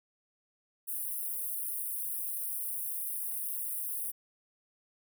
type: high-pass noise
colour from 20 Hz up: white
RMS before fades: -36 dBFS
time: 0.87-4.12 s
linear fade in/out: 20 ms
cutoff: 9100 Hz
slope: 96 dB/octave
effects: none